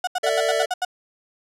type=tone bursts; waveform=35% pulse; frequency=730 Hz; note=F#5; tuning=24 cents flat; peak=-19 dBFS; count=8; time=0.04-0.85 s; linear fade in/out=5 ms; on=33 ms; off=78 ms
type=chord; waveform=square; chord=A suspended fourth; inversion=none; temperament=equal with one note detuned; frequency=450.3 / 587.3 / 659.3 Hz; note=A4 / D5 / E5; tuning=+40 / 0 / 0 cents; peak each=-26 / -24 / -25 dBFS; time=0.23-0.66 s; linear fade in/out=10 ms
effects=low-pass 10000 Hz 12 dB/octave